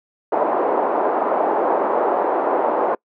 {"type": "band-pass noise", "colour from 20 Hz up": "white", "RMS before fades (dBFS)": -19, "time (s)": [0.32, 2.95], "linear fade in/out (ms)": 5, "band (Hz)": [340, 900], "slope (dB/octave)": 24, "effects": ["noise-tail reverb RT60 0.1 s tail -25 dB re dry"]}